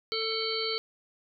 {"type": "harmonic tone", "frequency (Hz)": 445.1, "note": "A4", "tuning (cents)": 20, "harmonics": [1, 3, 5, 7, 9, 10], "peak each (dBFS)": [-33, -39, -38, -37, -37, -33], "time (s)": [0.12, 0.78], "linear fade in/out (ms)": 0, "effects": []}